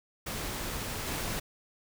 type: noise with level steps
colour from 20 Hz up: pink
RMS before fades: -36 / -34 dBFS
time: 0.26-1.4 s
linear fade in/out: 10 ms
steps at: 1.06 s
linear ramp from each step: 10 ms
effects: none